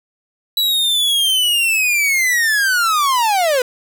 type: linear sweep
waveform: 45% pulse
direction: down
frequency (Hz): 3951 to 483.7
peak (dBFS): -13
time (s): 0.57-3.62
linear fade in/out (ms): 2
effects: none